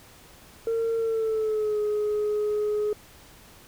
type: tone with pitch glide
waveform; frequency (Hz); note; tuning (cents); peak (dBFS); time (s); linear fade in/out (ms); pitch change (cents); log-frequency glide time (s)
sine; 455.9 to 420.5; A#4 to G#4; -39 to +22; -21; 0.67-2.93; 2; -139; 0.97-1.79
effects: tanh soft clip ceiling -21 dBFS + pink hiss -51 dBFS RMS until 3.67 s